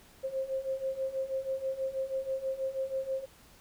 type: beating tone pair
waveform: sine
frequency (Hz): 528 / 534.2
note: C5 / C5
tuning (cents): +16 / +36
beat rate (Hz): 6.2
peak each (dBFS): -36 / -33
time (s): 0.23-3.26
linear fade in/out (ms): 20
effects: pink hiss -58 dBFS RMS until 3.6 s